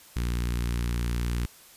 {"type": "tone with notch filter", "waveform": "sawtooth", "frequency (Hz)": 59.3, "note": "A#1", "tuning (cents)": 30, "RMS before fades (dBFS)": -28, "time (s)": [0.16, 1.46], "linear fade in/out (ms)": 5, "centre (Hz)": 640, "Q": 0.6, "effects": ["white hiss -52 dBFS RMS until 1.76 s", "resampled to 32000 Hz"]}